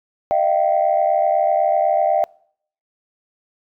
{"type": "tone cluster", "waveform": "sine", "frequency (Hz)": [612, 680, 772], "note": ["D#5", "F5", "G5"], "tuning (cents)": [-29, -46, -27], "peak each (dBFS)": -18, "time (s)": [0.31, 2.24], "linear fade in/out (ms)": 0, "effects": ["noise-tail reverb RT60 0.6 s tail -25 dB re dry", "tanh soft clip ceiling -7 dBFS"]}